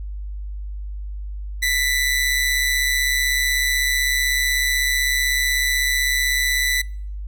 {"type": "tone with amplitude modulation", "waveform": "sawtooth", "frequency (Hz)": 1985, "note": "B6", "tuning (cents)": 8, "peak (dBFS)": -12, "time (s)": [1.62, 6.82], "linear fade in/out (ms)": 10, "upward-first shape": "sine", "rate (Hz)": 136, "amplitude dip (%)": 50, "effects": ["noise-tail reverb RT60 0.6 s tail -26 dB re dry", "added 50 Hz sine -27 dBFS peak until 7.27 s"]}